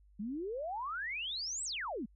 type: exponential two-way sweep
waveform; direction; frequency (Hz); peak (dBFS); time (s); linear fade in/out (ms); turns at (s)
sine; up then down; 194.5 to 8300 to 194.5; -36; 0.19-2.06; 10; 1.64
effects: added 50 Hz sine -60 dBFS peak until 2.15 s